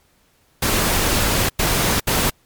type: noise bursts at uneven times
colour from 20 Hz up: pink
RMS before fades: -18 dBFS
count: 3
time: 0.62-1.49 / 1.59-2 / 2.07-2.3 s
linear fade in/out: 5 ms
effects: pink hiss -59 dBFS RMS until 2.45 s + MP3 96 kbps